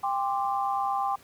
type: chord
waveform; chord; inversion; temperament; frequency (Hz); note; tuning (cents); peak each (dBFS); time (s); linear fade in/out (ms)
sine; G suspended fourth; none; equal with one note detuned; 795.4 / 1046.5 / 1174.7; G5 / C6 / D6; +25 / 0 / 0; -27 / -31 / -32; 0.03-1.16; 10
effects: pink hiss -55 dBFS RMS until 1.23 s + high-pass 80 Hz 12 dB/octave